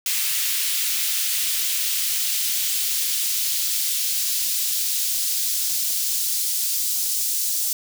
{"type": "noise with high-pass filter sweep", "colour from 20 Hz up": "white", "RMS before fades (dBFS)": -23, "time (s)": [0.06, 7.73], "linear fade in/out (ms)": 2, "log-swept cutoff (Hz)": [2400, 5500], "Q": 1, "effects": []}